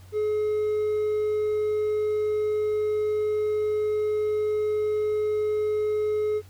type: tone with hard clipping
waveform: triangle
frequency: 424.6 Hz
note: G#4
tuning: 38 cents sharp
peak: -23 dBFS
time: 0.12-6.42 s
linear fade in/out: 50 ms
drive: 5 dB
effects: added 93 Hz sine -46 dBFS peak until 6.49 s + pink hiss -56 dBFS RMS until 6.49 s